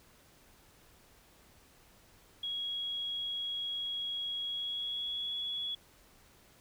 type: tone with pitch glide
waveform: sine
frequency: 3314 to 3372 Hz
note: G#7 to G#7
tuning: -4 to +26 cents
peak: -34 dBFS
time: 2.43-5.75 s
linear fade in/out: 5 ms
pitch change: +30 cents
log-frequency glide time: 4.43-5.36 s
effects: pink hiss -62 dBFS RMS until 6.6 s